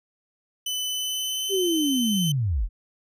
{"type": "tone with pitch glide", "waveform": "sawtooth", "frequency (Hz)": [3011, 3062], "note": ["F#7", "G7"], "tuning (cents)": [30, -41], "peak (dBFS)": -23, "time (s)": [0.66, 2.32], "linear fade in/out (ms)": 5, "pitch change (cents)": 29, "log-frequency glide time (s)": [0.88, 1.63]}
{"type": "linear sweep", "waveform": "sine", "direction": "down", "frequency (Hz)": [403.3, 31.51], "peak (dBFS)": -21, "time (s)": [1.49, 2.69], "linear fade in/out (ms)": 50}
{"effects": []}